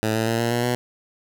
10% pulse tone with pitch steps, 109.6 / 112.1 / 114.65 / 117.26 / 119.93 / 122.67 Hz, A2 / A2 / A#2 / A#2 / A#2 / B2, -6 / +33 / -28 / +11 / +50 / -11 cents, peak -12 dBFS, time 0.03-0.75 s, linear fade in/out 0 ms, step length 120 ms, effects none

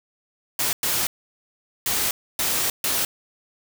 white noise bursts at uneven times, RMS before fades -23 dBFS, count 5, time 0.59-0.73 / 0.83-1.07 / 1.86-2.11 / 2.39-2.7 / 2.84-3.05 s, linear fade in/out 2 ms, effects none

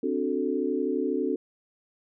sine chord, D dominant seventh, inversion third, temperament equal, 261.6 / 293.7 / 370 / 440 Hz, C4 / D4 / F#4 / A4, 0 / 0 / 0 / 0 cents, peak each -30 dBFS, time 0.03-1.36 s, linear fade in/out 5 ms, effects none

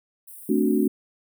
white high-pass noise, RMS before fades -43 dBFS, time 0.27-0.88 s, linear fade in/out 10 ms, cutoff 8500 Hz, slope 96 dB/octave
sine chord, D dominant seventh, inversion second, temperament equal, 220 / 261.6 / 293.7 / 370 Hz, A3 / C4 / D4 / F#4, 0 / 0 / 0 / 0 cents, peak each -23 / -25 / -23 / -24 dBFS, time 0.49-0.88 s, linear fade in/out 5 ms
effects none

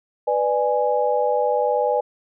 sine chord, G# diminished, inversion first, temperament equal with one note detuned, 493.9 / 594.5 / 830.6 Hz, B4 / D5 / G#5, 0 / +21 / 0 cents, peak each -21 / -22 / -22 dBFS, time 0.27-2.01 s, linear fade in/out 10 ms, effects none

